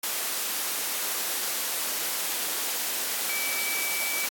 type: tone in noise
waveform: sine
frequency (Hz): 2300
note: D7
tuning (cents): -37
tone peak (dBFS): -30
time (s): 3.29-4.26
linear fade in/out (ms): 5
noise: white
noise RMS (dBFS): -29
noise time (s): 0.03-4.29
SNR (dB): -4
effects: high-pass 300 Hz 12 dB/octave + AAC 64 kbps